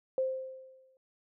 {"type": "tone with exponential decay", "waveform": "sine", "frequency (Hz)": 523.3, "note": "C5", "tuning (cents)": 0, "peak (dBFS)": -25, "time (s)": [0.18, 0.97], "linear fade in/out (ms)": 1, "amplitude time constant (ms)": 170, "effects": []}